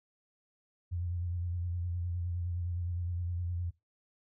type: tone with vibrato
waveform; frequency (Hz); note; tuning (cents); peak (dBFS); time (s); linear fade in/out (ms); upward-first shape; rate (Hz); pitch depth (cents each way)
sine; 87.4; F2; +2; -32; 0.91-3.71; 20; sine; 9.7; 41
effects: noise-tail reverb RT60 0.2 s tail -19 dB re dry